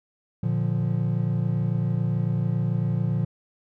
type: chord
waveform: triangle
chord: Bb major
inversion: none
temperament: equal with one note detuned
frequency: 116.54 / 147.51 / 174.61 Hz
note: Bb2 / D3 / F3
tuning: 0 / +8 / 0 cents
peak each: -23 / -25 / -25 dBFS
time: 0.43-3.25 s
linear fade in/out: 5 ms
effects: none